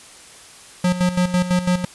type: tone with tremolo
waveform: square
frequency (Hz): 180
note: F#3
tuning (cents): -47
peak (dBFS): -15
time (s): 0.84-1.85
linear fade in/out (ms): 5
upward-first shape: square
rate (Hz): 6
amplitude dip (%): 70
effects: white hiss -43 dBFS RMS until 1.94 s + resampled to 24000 Hz